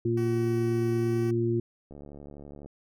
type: harmonic tone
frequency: 116.54 Hz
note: A#2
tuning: in tune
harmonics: 1 / 2 / 3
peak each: -28 / -32 / -26 dBFS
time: 0.05-1.6 s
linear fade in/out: 5 ms
type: tone with pitch glide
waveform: 10% pulse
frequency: 378.3 to 380.7 Hz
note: F#4 to F#4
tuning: +38 to +49 cents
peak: -34 dBFS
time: 0.17-1.31 s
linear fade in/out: 5 ms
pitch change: +11 cents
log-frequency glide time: 0.94-1.19 s
type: click train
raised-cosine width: 2 ms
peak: -32 dBFS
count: 55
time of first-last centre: 1.91-2.66 s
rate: 72 Hz
effects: none